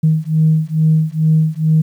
sine beating tone pair, 156.4 / 158.7 Hz, D#3 / D#3, +9 / +35 cents, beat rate 2.3 Hz, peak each -13 dBFS, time 0.03-1.82 s, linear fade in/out 10 ms, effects tanh soft clip ceiling -3 dBFS + 8-bit

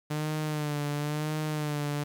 sawtooth tone with vibrato, 150 Hz, D3, 37 cents sharp, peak -25 dBFS, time 0.1-2.04 s, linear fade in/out 10 ms, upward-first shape sine, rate 0.97 Hz, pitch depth 49 cents each way, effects 10-bit

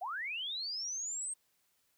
sine linear sweep, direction up, 659.3 to 8500 Hz, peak -36 dBFS, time 0.01-1.34 s, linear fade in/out 10 ms, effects white hiss -75 dBFS RMS until 1.97 s

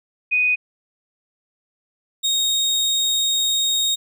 sine / 30% pulse tone pair in turn, 2489 / 3729 Hz, D#7 / A#7, 0 / 0 cents, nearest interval perfect fifth, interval 700 cents, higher second, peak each -15 dBFS, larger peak neither, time 0.31-0.56 / 2.23-3.96 s, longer second, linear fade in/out 20 ms, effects none

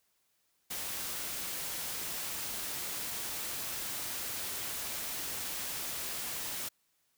white noise, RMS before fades -38 dBFS, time 0.7-6.69 s, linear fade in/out 10 ms, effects white hiss -75 dBFS RMS until 7.17 s

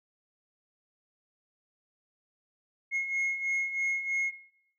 sine beating tone pair, 2159 / 2162.1 Hz, C#7 / C#7, -46 / -44 cents, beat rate 3.1 Hz, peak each -33 / -26 dBFS, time 2.91-4.33 s, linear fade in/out 50 ms, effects noise-tail reverb RT60 0.7 s tail -17 dB re dry + tanh soft clip ceiling -25 dBFS

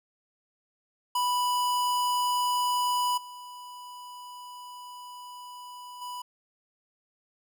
square tone with level steps, 987 Hz, B5, 1 cent flat, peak -25 / -42 / -36 dBFS, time 1.15-6.22 s, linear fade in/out 5 ms, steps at 3.17 / 6.01 s, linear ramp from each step 10 ms, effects none

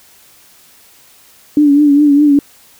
sine tone with vibrato, 290 Hz, D4, 22 cents flat, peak -5 dBFS, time 1.57-2.39 s, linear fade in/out 2 ms, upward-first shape triangle, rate 4.9 Hz, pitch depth 64 cents each way, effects white hiss -45 dBFS RMS until 2.79 s

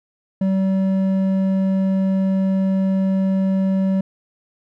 sine tone with hard clipping, 191.4 Hz, G3, 41 cents flat, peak -17 dBFS, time 0.41-4.01 s, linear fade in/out 5 ms, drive 6 dB, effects none

